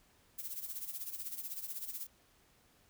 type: noise with tremolo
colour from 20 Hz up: violet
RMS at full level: -40 dBFS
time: 0.38-2.07 s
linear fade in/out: 10 ms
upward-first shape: sine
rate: 16 Hz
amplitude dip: 70%
effects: pink hiss -68 dBFS RMS until 2.89 s